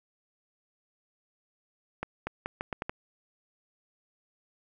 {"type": "accelerating click train", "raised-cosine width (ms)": 0.5, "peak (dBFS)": -17, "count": 7, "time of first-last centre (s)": [2.03, 2.895], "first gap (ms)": 240, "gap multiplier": 0.79, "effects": []}